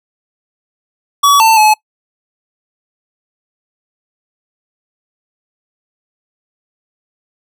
square tone with pitch steps, 1136 / 892 / 857 Hz, C#6 / A5 / A5, +42 / +23 / -46 cents, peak -6 dBFS, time 1.23-1.74 s, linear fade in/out 10 ms, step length 170 ms, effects noise-tail reverb RT60 0.1 s tail -24 dB re dry

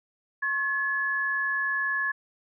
sine tone pair together, 1084 / 1705.4 Hz, C#6 / G#6, -39 / +45 cents, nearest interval minor sixth, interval 784 cents, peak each -33 / -25 dBFS, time 0.42-2.12 s, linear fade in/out 10 ms, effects none

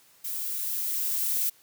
violet noise with level ramp, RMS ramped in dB -33 to -26 dBFS, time 0.24-1.5 s, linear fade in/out 10 ms, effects white hiss -59 dBFS RMS until 1.62 s + high-pass 60 Hz 12 dB/octave

